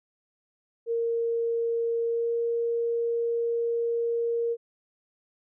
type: tone with pitch glide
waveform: sine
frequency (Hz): 463.5 to 466.7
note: A#4 to A#4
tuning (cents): -10 to +2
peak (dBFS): -24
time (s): 0.86-4.57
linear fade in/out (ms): 50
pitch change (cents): +12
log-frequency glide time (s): 2.05-2.33
effects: none